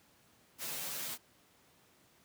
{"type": "noise with comb filter", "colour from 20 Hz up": "white", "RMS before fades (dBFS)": -40, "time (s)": [0.58, 1.18], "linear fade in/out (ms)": 50, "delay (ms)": 10, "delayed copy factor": -0.75, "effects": ["pink hiss -66 dBFS RMS until 2.24 s", "high-pass 100 Hz 12 dB/octave"]}